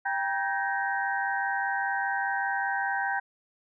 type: tone cluster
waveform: sine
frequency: 789 / 957 / 1553 / 1658 / 1863 Hz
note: G5 / A#5 / G6 / G#6 / A#6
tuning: +11 / +45 / -17 / -3 / -2 cents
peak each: -30 / -35 / -30 / -39 / -36 dBFS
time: 0.05-3.2 s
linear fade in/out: 10 ms
effects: none